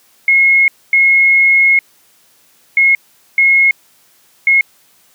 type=tone bursts at uneven times; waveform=sine; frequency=2165 Hz; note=C#7; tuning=41 cents flat; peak=-6 dBFS; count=5; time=0.28-0.68 / 0.93-1.79 / 2.77-2.95 / 3.38-3.71 / 4.47-4.61 s; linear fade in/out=2 ms; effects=white hiss -51 dBFS RMS until 5.14 s + high-pass 100 Hz 12 dB/octave